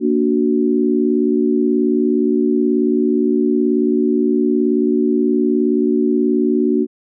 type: chord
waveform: sine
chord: Bb augmented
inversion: none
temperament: equal with one note detuned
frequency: 233.1 / 292 / 370 Hz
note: Bb3 / D4 / F#4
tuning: 0 / -10 / 0 cents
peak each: -17 dBFS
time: 0-6.87 s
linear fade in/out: 50 ms
effects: none